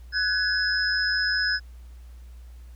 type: tone cluster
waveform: sine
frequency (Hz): 1495 / 1680 / 5100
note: F#6 / G#6 / D#8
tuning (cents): +17 / +19 / +42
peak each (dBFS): -26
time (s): 0.12-1.6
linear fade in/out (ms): 50
effects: added 60 Hz sine -41 dBFS peak until 2.75 s + pink hiss -61 dBFS RMS until 2.75 s